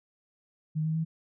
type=tone with pitch steps; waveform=sine; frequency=155.56 / 158.46 / 161.42 Hz; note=D#3 / D#3 / E3; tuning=0 / +32 / -36 cents; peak=-26 dBFS; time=0.75-1.05 s; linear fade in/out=20 ms; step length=100 ms; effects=none